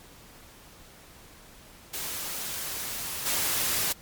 white noise with level steps, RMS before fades -34 / -27 dBFS, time 1.93-3.93 s, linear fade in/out 10 ms, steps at 3.25 s, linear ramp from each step 20 ms, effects pink hiss -51 dBFS RMS until 4.01 s + MP3 96 kbps

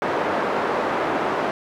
pink band-pass noise, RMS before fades -23 dBFS, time 0.02-1.51 s, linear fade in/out 0 ms, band 370 to 1300 Hz, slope 12 dB/octave, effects none

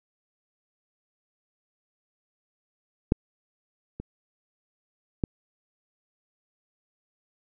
clicks, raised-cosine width 3 ms, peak -6 / -22 / -11 dBFS, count 3, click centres 3.121 / 4 / 5.238 s, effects none

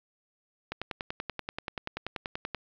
click train, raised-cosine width 0.3 ms, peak -17 dBFS, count 20, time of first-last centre 0.72-2.547 s, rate 10.4 Hz, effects low-pass 5000 Hz 12 dB/octave + 9-bit

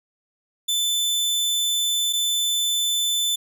sawtooth tone pair in turn, 3520 / 3520 Hz, A7 / A7, 0 / 0 cents, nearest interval unison, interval 0 cents, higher neither, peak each -17 dBFS, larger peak neither, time 0.68-2.13 / 2.13-3.36 s, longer first, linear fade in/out 10 ms, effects none

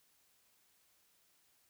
silence, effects white hiss -72 dBFS RMS until 1.69 s

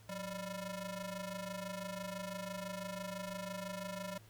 sawtooth ring-modulated tone, 392 Hz, G4, in tune, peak -34 dBFS, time 0.09-4.18 s, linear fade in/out 5 ms, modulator 209 Hz, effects added 109 Hz sine -59 dBFS peak until 4.29 s + pink hiss -64 dBFS RMS until 4.29 s

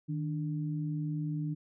sine tone pair together, 155.13 / 293.7 Hz, D#3 / D4, -5 / 0 cents, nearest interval major seventh, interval 1105 cents, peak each -32 / -38 dBFS, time 0.08-1.55 s, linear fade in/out 20 ms, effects none

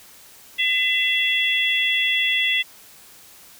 harmonic tone, 674 Hz, E5, 38 cents sharp, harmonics 3 / 4 / 5, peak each -22 / -22 / -22 dBFS, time 0.58-2.63 s, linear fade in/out 20 ms, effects white hiss -47 dBFS RMS until 3.59 s

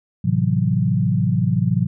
sine chord, F# half-diminished seventh, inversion first, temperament equal, 110 / 130.81 / 164.81 / 185 Hz, A2 / C3 / E3 / F#3, 0 / 0 / 0 / 0 cents, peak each -21 dBFS, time 0.24-1.87 s, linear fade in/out 10 ms, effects none

